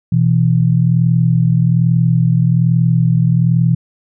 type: tone pair together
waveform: sine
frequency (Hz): 123.9 / 165.09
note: B2 / E3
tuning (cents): +6 / +3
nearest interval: perfect fourth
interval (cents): 497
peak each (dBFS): -12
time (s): 0.12-3.75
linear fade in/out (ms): 5
effects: none

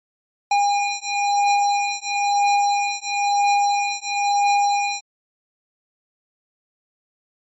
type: beating tone pair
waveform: square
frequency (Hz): 811 / 812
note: G#5 / G#5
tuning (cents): -41 / -39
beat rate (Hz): 1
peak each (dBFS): -21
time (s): 0.51-5.01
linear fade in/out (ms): 5
effects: MP3 32 kbps

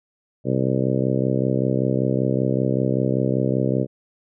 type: harmonic tone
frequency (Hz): 65.2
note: C2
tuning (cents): -5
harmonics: 2 / 3 / 4 / 5 / 6 / 7 / 8 / 9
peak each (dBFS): -23 / -25 / -26 / -27 / -28 / -28 / -29 / -30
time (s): 0.44-3.87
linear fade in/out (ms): 50
effects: none

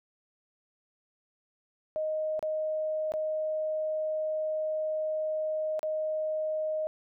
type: tone with dropouts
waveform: sine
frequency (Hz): 622.3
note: D#5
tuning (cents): 0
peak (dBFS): -28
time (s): 1.96-6.87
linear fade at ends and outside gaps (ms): 0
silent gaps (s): 2.393-2.427 / 3.12-3.138 / 5.793-5.83
effects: none

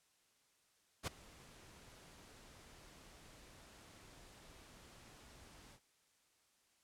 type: noise with ADSR envelope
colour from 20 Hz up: pink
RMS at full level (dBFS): -38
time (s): 1.03-5.8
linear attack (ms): 42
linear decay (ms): 11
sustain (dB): -22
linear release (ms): 65
effects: white hiss -75 dBFS RMS until 6.83 s + low-pass 10000 Hz 12 dB/octave

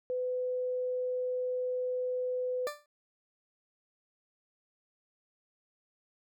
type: tone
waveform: sine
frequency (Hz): 503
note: B4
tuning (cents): +32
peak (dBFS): -30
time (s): 0.1-2.67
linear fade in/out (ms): 0
type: tone with exponential decay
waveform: 20% pulse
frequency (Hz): 590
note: D5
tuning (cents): +8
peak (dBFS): -27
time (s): 2.67-2.86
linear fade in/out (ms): 2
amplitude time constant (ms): 40
effects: none

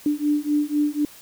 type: beating tone pair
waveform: sine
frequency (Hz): 293.7 / 297.7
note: D4 / D4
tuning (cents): 0 / +24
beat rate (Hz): 4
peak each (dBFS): -22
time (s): 0.06-1.05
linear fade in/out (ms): 2
effects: white hiss -46 dBFS RMS until 1.21 s

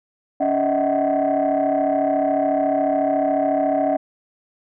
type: tone cluster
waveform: sine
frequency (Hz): 281.2 / 616 / 650 / 750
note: C#4 / D#5 / E5 / F#5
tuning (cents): +25 / -17 / -24 / +23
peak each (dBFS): -21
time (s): 0.4-3.97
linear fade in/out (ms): 10
effects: tanh soft clip ceiling -11 dBFS

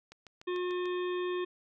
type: click train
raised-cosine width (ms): 0.2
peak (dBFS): -32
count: 6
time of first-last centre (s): 0.12-0.856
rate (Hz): 6.79
type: harmonic tone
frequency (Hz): 359.5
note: F#4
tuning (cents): -50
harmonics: 1 / 3 / 5 / 7 / 9 / 10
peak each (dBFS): -31 / -41 / -45 / -48 / -50 / -51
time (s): 0.47-1.45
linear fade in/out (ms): 10
effects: none

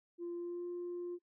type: tone with pitch glide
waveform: sine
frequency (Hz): 345.7 to 351.5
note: F4 to F4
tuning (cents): -18 to +11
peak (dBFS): -37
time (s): 0.18-1.19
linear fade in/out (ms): 50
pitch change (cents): +29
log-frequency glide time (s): 0.35-0.66
effects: noise-tail reverb RT60 0.1 s tail -24 dB re dry + tanh soft clip ceiling -36 dBFS

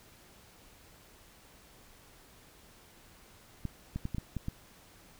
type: clicks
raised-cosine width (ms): 5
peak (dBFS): -22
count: 7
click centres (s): 3.653 / 3.96 / 4.054 / 4.147 / 4.183 / 4.367 / 4.484
effects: pink hiss -58 dBFS RMS until 5.19 s

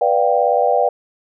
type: chord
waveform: sine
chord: G dominant seventh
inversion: first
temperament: just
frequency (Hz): 490 / 588 / 705.6 / 784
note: B4 / D5 / F5 / G5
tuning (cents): -14 / +2 / +18 / 0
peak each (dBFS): -18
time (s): 0.01-0.89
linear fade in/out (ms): 5
effects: none

